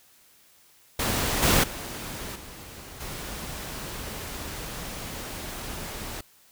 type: noise with level steps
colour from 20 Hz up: pink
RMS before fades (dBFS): -26 / -20 / -36 / -43 / -36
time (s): 0.99-6.21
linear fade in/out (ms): 5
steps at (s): 1.42 / 1.63 / 2.35 / 3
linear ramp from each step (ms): 10
effects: white hiss -58 dBFS RMS until 6.51 s